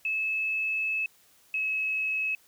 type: tone pair in turn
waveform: sine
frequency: 2600 / 2576 Hz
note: E7 / E7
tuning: -24 / -41 cents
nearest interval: unison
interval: 17 cents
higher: first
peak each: -26 dBFS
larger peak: neither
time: 0.05-1.06 / 1.54-2.35 s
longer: first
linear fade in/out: 2 ms
effects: white hiss -61 dBFS RMS until 2.47 s